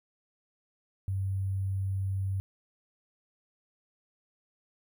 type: tone with sample-and-hold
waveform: sine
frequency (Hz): 96.5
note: G2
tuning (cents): -27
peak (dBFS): -28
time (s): 1.08-2.4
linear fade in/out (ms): 0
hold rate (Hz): 11025
effects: none